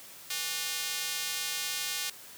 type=tone with high-pass filter; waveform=square; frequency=163.9 Hz; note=E3; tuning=10 cents flat; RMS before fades=-34 dBFS; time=0.3-2.1 s; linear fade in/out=5 ms; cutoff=3100 Hz; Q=0.76; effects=white hiss -49 dBFS RMS until 2.37 s + high-pass 80 Hz 12 dB/octave